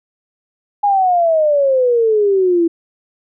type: exponential sweep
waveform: sine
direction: down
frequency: 829 to 329.6 Hz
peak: -10 dBFS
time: 0.83-2.68 s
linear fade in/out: 10 ms
effects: none